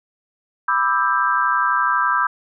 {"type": "chord", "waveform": "sine", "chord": "E minor seventh", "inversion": "second", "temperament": "just", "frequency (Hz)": [988.9, 1186.7, 1318.5, 1582.2], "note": ["B5", "D6", "E6", "G6"], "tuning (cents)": [2, 18, 0, 16], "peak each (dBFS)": -21, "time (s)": [0.68, 2.27], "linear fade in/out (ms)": 5, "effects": []}